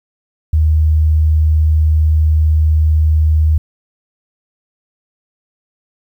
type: tone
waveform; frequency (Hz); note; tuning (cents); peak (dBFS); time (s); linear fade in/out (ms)
sine; 77.78; D#2; 0; -8; 0.53-3.58; 5
effects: 8-bit